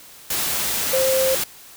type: tone in noise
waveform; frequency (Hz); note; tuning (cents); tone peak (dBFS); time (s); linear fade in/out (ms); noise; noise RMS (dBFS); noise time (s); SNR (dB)
sine; 526; C5; +9; -17; 0.93-1.35; 5; white; -23; 0.3-1.44; +3
effects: white hiss -44 dBFS RMS until 1.76 s